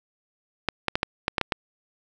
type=clicks; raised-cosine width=0.3 ms; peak=-6 dBFS; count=8; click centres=0.687 / 0.883 / 0.955 / 1.031 / 1.281 / 1.382 / 1.413 / 1.522 s; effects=none